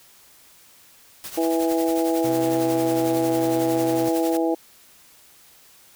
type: noise with tremolo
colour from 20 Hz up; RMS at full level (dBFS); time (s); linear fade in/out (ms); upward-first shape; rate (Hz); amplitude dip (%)
white; -33; 1.24-4.37; 0; triangle; 11; 75
type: harmonic tone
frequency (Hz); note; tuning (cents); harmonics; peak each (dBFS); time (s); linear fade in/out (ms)
164.4; E3; -4; 2 / 3 / 4 / 5; -21 / -25 / -27 / -29; 1.37-4.55; 10
type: tone with pitch glide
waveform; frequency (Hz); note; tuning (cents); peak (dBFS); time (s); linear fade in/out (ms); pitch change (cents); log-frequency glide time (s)
sawtooth; 129.1 to 127.18; C3 to C3; -23 to -49; -27; 2.24-4.09; 5; -26; 2.59-2.94
effects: white hiss -52 dBFS RMS until 5.95 s